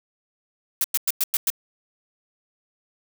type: noise bursts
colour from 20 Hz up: blue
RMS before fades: -21 dBFS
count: 6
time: 0.81-1.502 s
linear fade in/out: 2 ms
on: 32 ms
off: 100 ms
effects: none